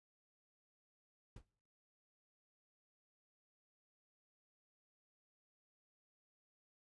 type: noise with exponential decay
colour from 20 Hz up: brown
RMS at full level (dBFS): -45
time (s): 1.36-1.46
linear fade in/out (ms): 5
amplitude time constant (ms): 20
effects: noise-tail reverb RT60 0.6 s tail -23 dB re dry + resampled to 24000 Hz